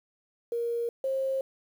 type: tone pair in turn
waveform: sine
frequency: 470 / 534 Hz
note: A#4 / C5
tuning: +14 / +35 cents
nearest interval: major second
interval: 221 cents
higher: second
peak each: -27 / -26 dBFS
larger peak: second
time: 0.52-0.89 / 1.04-1.41 s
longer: neither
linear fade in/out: 2 ms
effects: 9-bit